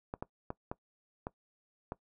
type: clicks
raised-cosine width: 1 ms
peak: -23 dBFS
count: 6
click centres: 0.139 / 0.225 / 0.504 / 0.715 / 1.269 / 1.921 s
effects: noise-tail reverb RT60 0.1 s tail -20 dB re dry